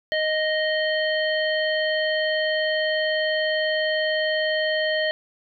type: harmonic tone with a mistuned harmonic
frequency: 622.3 Hz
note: D#5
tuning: in tune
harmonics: 1 / 3 / 5 / 7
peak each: -23 / -25 / -29 / -34 dBFS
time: 0.12-5.11 s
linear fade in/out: 0 ms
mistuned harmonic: 7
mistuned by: -19 cents
effects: none